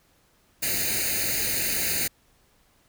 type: noise with comb filter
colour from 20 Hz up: white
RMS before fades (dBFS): -26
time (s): 0.62-2.08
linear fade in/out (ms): 10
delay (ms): 0.45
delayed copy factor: +0.9
effects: pink hiss -63 dBFS RMS until 2.88 s